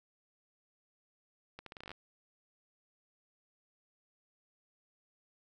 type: accelerating click train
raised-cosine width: 0.3 ms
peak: -30 dBFS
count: 11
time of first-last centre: 1.59-1.916 s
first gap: 73 ms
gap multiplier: 0.8
effects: none